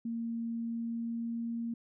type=tone with pitch glide; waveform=sine; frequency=230.8 to 232.3 Hz; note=A#3 to A#3; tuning=-17 to -6 cents; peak=-33 dBFS; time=0.05-1.74 s; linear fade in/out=5 ms; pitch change=+11 cents; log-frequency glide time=0.51-1.52 s; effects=none